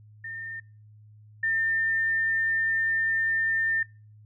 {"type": "tone pair in turn", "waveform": "sine", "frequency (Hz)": [1812, 1802.5], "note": ["A#6", "A6"], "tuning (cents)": [-50, 41], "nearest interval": "unison", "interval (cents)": 9, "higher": "first", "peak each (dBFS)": [-34, -23], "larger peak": "second", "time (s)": [[0.24, 0.6], [1.43, 3.83]], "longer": "second", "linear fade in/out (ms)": 5, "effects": ["noise-tail reverb RT60 0.4 s tail -26 dB re dry", "added 106 Hz sine -49 dBFS peak until 4.25 s"]}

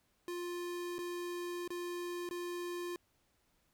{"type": "tone with dropouts", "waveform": "square", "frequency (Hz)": 350.9, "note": "F4", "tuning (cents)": 8, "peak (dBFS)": -39, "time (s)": [0.28, 2.96], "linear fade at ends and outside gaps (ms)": 1, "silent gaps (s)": [[0.983, 0.989], [1.677, 1.704], [2.29, 2.31]], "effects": ["pink hiss -75 dBFS RMS until 3.73 s"]}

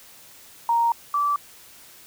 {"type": "tone pair in turn", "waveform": "sine", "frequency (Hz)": [932.3, 1160.1], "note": ["A#5", "D6"], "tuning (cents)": [0, -22], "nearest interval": "major third", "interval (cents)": 378, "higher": "second", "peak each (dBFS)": [-17, -19], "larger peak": "first", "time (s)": [[0.69, 0.92], [1.14, 1.36]], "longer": "first", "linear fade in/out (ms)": 2, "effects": ["white hiss -48 dBFS RMS until 2.06 s"]}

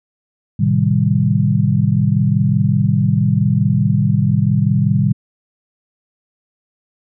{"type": "chord", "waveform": "sine", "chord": "A half-diminished seventh", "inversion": "none", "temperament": "equal", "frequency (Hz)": [110, 130.81, 155.56, 196], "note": ["A2", "C3", "Eb3", "G3"], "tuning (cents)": [0, 0, 0, 0], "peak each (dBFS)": -17, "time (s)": [0.59, 5.13], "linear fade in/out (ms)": 10, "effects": []}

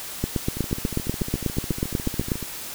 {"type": "two click trains", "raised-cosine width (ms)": 3, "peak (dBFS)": [-18, -9], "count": [27, 18], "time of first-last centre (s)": [[0.57, 2.427], [0.24, 2.318]], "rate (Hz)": [14, 8.18], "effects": ["white hiss -35 dBFS RMS until 2.74 s"]}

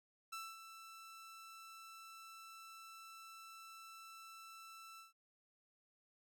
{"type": "tone with ADSR envelope", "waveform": "sawtooth", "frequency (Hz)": 1329, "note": "E6", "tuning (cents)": 14, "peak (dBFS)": -40, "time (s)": [0.32, 5.13], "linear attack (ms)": 11, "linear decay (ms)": 230, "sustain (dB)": -10, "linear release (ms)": 140, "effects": []}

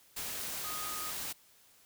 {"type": "tone in noise", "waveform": "sine", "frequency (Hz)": 1244.5, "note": "D#6", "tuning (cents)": 0, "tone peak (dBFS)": -42, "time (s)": [0.64, 1.11], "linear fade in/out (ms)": 10, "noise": "white", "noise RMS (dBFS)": -39, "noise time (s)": [0.16, 1.33], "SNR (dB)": -6, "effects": ["white hiss -63 dBFS RMS until 1.85 s"]}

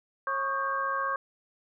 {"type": "tone cluster", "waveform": "sine", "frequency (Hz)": [543, 1106, 1221, 1591], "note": ["C#5", "C#6", "D#6", "G6"], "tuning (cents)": [-36, -4, -33, 25], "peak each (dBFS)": [-37, -29, -37, -33], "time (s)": [0.27, 1.16], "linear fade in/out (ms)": 2, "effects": []}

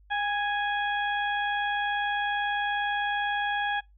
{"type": "harmonic tone with a mistuned harmonic", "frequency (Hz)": 830.6, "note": "G#5", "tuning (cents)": 0, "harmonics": [1, 2, 3, 4], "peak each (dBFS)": [-28, -29, -39, -37], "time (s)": [0.1, 3.81], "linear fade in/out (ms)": 20, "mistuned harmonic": 1, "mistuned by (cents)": -30, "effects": ["noise-tail reverb RT60 0.2 s tail -25 dB re dry", "added 50 Hz sine -54 dBFS peak until 3.97 s"]}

